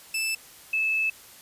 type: tone pair in turn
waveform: sawtooth / sine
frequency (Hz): 2637 / 2614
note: E7 / E7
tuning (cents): 0 / -15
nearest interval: unison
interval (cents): 15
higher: first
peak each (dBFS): -22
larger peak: neither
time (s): 0.14-0.35 / 0.73-1.1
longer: second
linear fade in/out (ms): 5
effects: white hiss -49 dBFS RMS until 1.41 s + resampled to 32000 Hz